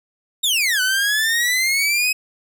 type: exponential two-way sweep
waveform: sawtooth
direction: down then up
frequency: 3790 to 1485 to 2556 Hz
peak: -13 dBFS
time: 0.43-2.13 s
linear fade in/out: 10 ms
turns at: 0.81 s
effects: none